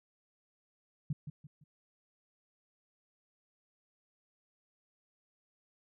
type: tone with echo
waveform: sine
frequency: 148.1 Hz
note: D3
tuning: 15 cents sharp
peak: -30 dBFS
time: 1.1-1.13 s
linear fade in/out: 5 ms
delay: 170 ms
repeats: 3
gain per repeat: -9 dB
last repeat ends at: 1.64 s
effects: none